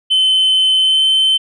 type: tone with pitch glide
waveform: sine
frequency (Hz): 3059 to 3080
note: G7 to G7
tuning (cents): -43 to -31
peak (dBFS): -7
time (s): 0.1-1.38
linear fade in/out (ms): 20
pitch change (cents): +12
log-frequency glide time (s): 0.79-1.05
effects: tanh soft clip ceiling -8 dBFS